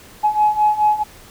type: beating tone pair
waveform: sine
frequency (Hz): 843 / 847.7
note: G#5 / G#5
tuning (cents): +26 / +35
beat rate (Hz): 4.7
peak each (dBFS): -17 / -14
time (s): 0.23-1.04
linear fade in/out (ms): 20
effects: tanh soft clip ceiling -5 dBFS + pink hiss -43 dBFS RMS until 1.3 s